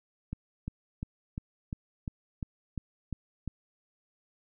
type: click train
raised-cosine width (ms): 5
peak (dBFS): -22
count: 10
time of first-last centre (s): 0.33-3.477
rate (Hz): 2.86
effects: none